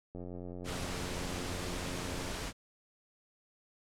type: click train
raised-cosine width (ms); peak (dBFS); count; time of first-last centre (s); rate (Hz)
2; -31; 193; 0.15-2.3; 89.3
type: noise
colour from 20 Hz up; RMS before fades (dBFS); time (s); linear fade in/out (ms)
pink; -39; 0.64-2.53; 50
effects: low-pass 9000 Hz 12 dB/octave